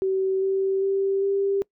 sine tone with pitch steps, 381.8 / 386.2 / 390.7 / 395.3 Hz, G4 / G4 / G4 / G4, -46 / -26 / -6 / +15 cents, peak -20 dBFS, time 0.02-1.62 s, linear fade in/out 0 ms, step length 400 ms, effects noise-tail reverb RT60 0.1 s tail -23 dB re dry

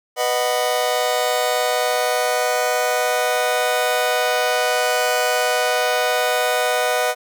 sawtooth chord, B major, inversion none, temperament just, 493.9 / 617.4 / 740.8 Hz, B4 / D#5 / F#5, 0 / -14 / +2 cents, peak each -18 dBFS, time 0.16-7.15 s, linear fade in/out 50 ms, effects none

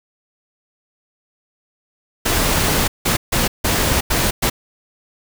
pink noise bursts at uneven times, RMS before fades -17 dBFS, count 6, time 2.25-2.88 / 3.05-3.17 / 3.32-3.48 / 3.64-4.01 / 4.1-4.31 / 4.42-4.5 s, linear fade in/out 10 ms, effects none

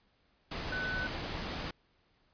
sine tone in noise, 1500 Hz, F#6, 23 cents sharp, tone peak -34 dBFS, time 0.72-1.07 s, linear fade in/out 5 ms, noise pink, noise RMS -38 dBFS, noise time 0.51-1.71 s, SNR +1 dB, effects pink hiss -71 dBFS RMS until 2.33 s + resampled to 11025 Hz

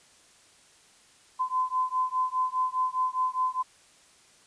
sine beating tone pair, 1020 / 1024.9 Hz, C6 / C6, -44 / -36 cents, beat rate 4.9 Hz, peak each -28 dBFS, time 1.39-3.63 s, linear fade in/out 20 ms, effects white hiss -58 dBFS RMS until 4.46 s + resampled to 22050 Hz

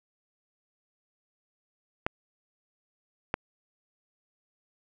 clicks, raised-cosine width 0.5 ms, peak -11 dBFS, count 2, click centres 2.065 / 3.341 s, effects none

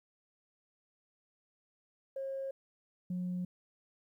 sine tone pair in turn, 540 / 180.2 Hz, C#5 / F#3, -45 / -45 cents, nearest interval octave + perfect fifth, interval 1900 cents, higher first, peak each -35 / -32 dBFS, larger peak second, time 2.16-2.51 / 3.1-3.45 s, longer neither, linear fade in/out 5 ms, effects tanh soft clip ceiling -31 dBFS + 12-bit

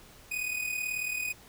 45% pulse tone with amplitude modulation, 2489 Hz, D#7, in tune, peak -28 dBFS, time 0.31-1.33 s, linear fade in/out 10 ms, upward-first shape sine, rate 38.3 Hz, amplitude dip 60%, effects pink hiss -54 dBFS RMS until 1.48 s

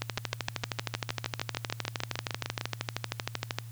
two click trains, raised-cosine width 0.2 ms, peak -12 / -14 dBFS, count 47 / 17, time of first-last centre 0.02-3.586 / 0.18-2.612 s, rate 12.9 / 6.58 Hz, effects added 115 Hz sine -41 dBFS peak until 3.71 s + white hiss -56 dBFS RMS until 3.71 s

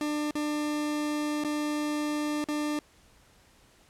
40% pulse tone with dropouts, 298.5 Hz, D4, 28 cents sharp, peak -27 dBFS, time 0.01-2.79 s, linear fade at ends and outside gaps 1 ms, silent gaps 0.309-0.353 / 1.438-1.447 / 2.441-2.486 s, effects pink hiss -60 dBFS RMS until 3.89 s + low-pass 11000 Hz 12 dB/octave

